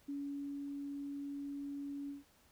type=tone with ADSR envelope; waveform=sine; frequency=282.6 Hz; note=C#4; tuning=34 cents sharp; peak=-38 dBFS; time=0.08-2.24 s; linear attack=11 ms; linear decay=510 ms; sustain=-2 dB; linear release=150 ms; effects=pink hiss -68 dBFS RMS until 2.51 s